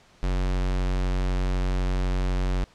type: tone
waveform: square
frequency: 46 Hz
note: F#1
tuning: 9 cents flat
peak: -23 dBFS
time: 0.23-2.64 s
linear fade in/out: 0 ms
effects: pink hiss -56 dBFS RMS until 2.74 s + low-pass 6000 Hz 12 dB/octave